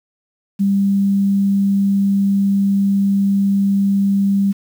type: tone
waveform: sine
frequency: 198 Hz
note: G3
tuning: 18 cents sharp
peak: -12 dBFS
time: 0.59-4.53 s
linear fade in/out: 20 ms
effects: 7-bit